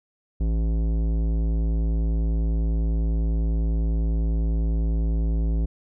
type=tone with tanh clipping; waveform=sine; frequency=55 Hz; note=A1; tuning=in tune; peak=-22 dBFS; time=0.4-5.66 s; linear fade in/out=10 ms; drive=15 dB; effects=none